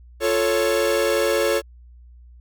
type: chord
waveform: 45% pulse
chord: F augmented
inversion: none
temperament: equal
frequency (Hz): 349.2 / 440 / 554.4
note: F4 / A4 / C#5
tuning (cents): 0 / 0 / 0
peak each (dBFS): -25 / -22 / -21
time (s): 0.2-1.62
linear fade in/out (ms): 50
effects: added 60 Hz sine -43 dBFS peak until 2.4 s